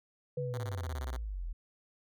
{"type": "exponential sweep", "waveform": "sine", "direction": "down", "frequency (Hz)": [146.9, 38.56], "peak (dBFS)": -35, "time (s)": [0.37, 1.53], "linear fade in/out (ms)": 10}
{"type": "tone with exponential decay", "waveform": "sine", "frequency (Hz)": 492.6, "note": "B4", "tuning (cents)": -5, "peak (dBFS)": -33, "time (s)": [0.37, 1.25], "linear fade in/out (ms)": 5, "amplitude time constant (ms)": 190}
{"type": "tone bursts", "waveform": "5% pulse", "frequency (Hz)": 129.5, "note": "C3", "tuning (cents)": -17, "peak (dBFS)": -31, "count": 11, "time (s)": [0.54, 1.162], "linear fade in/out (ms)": 0, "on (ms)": 32, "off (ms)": 27}
{"effects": []}